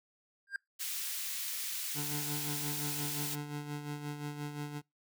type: tone with exponential growth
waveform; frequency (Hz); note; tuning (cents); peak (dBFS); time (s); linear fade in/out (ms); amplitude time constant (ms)
triangle; 1600; G6; +35; -28; 0.47-0.56; 2; 18
type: high-pass noise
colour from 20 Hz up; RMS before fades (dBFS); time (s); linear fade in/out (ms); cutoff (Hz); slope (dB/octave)
white; -38; 0.79-3.36; 20; 2000; 12
type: tone with tremolo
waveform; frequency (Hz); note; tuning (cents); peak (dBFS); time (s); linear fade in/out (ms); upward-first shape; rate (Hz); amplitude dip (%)
25% pulse; 146.9; D3; +1; -32; 1.94-4.82; 50; sine; 5.7; 55
effects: noise-tail reverb RT60 0.2 s tail -26 dB re dry